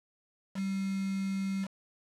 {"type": "tone with quantisation", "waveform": "sine", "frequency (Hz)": 193.7, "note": "G3", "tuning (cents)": -20, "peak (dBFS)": -30, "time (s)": [0.54, 1.68], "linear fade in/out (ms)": 50, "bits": 7, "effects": ["low-pass 9000 Hz 12 dB/octave"]}